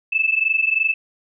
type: tone pair together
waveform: sine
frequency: 2614 / 2637 Hz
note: E7 / E7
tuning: -15 / 0 cents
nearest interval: unison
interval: 15 cents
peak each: -19 dBFS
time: 0.12-0.94 s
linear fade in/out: 10 ms
effects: none